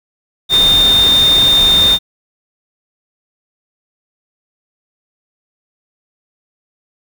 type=tone in noise; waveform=sine; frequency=3635 Hz; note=A#7; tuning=44 cents flat; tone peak=-7 dBFS; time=0.49-1.99 s; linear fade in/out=50 ms; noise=pink; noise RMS=-20 dBFS; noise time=0.49-1.99 s; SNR=+10 dB; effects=none